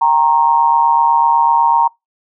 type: tone with amplitude modulation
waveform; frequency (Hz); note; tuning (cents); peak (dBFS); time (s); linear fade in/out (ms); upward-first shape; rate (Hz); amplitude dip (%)
sine; 932; A#5; -1; -5; 0.01-1.88; 10; sine; 148; 80
effects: noise-tail reverb RT60 0.2 s tail -26 dB re dry